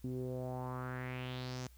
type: tone with low-pass filter sweep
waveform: sawtooth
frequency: 127 Hz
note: B2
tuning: 49 cents sharp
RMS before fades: -41 dBFS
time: 0.04-1.67 s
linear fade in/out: 2 ms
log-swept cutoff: 290 to 6600 Hz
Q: 3.6
effects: added 60 Hz sine -57 dBFS peak until 1.77 s + white hiss -68 dBFS RMS until 1.77 s